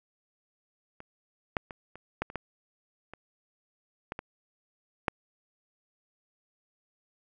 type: clicks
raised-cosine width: 0.5 ms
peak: -29 / -12 / -25 / -30 / -14 / -28 / -17 / -28 / -19 / -21 / -10 dBFS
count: 11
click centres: 1.004 / 1.568 / 1.708 / 1.956 / 2.22 / 2.301 / 2.357 / 3.136 / 4.121 / 4.191 / 5.082 s
effects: none